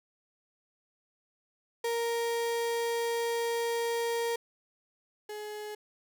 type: tone pair in turn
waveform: 35% pulse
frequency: 466.2 / 421.7 Hz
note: A#4 / G#4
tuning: 0 / +26 cents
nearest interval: major second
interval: 174 cents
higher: first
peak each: -27 / -36 dBFS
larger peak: first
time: 1.84-4.36 / 5.29-5.75 s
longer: first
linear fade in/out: 5 ms
effects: none